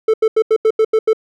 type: tone bursts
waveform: triangle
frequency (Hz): 440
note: A4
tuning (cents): 0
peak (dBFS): -7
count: 8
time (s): 0.08-1.132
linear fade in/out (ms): 5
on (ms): 58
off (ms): 84
effects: none